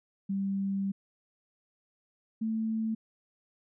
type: tone pair in turn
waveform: sine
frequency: 196 / 221.6 Hz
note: G3 / A3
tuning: 0 / +13 cents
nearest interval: major second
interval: 213 cents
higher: second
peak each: -28 dBFS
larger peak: neither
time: 0.29-0.92 / 2.41-2.95 s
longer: first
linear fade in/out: 10 ms
effects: none